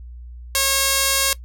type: tone with band-pass filter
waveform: sawtooth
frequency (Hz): 544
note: C#5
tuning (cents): -33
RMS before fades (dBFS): -19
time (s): 0.55-1.33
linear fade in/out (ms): 0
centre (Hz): 10000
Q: 0.55
effects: noise-tail reverb RT60 0.1 s tail -19 dB re dry + added 60 Hz sine -34 dBFS peak until 1.44 s